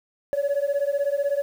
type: beating tone pair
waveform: sine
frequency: 558 / 574 Hz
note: C#5 / D5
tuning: +11 / -40 cents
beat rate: 16 Hz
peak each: -22 dBFS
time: 0.33-1.42 s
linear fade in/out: 0 ms
effects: tanh soft clip ceiling -18 dBFS + 8-bit